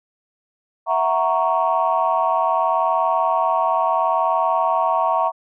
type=chord; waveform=sine; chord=F# dominant seventh; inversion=third; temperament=equal; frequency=659.3 / 740 / 932.3 / 1108.7 Hz; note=E5 / F#5 / A#5 / C#6; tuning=0 / 0 / 0 / 0 cents; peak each=-21 / -22 / -20 / -21 dBFS; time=0.86-5.32 s; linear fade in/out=50 ms; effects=tanh soft clip ceiling -7 dBFS